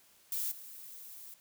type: noise with level steps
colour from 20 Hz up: violet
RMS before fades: -35 / -49 dBFS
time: 0.32-1.34 s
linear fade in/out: 2 ms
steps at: 0.51 s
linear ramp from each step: 10 ms
effects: white hiss -64 dBFS RMS until 1.4 s